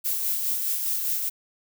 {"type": "noise with tremolo", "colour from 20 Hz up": "violet", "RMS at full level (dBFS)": -25, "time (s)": [0.04, 1.3], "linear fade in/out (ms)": 20, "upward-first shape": "sine", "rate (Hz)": 4.9, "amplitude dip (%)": 35, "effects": []}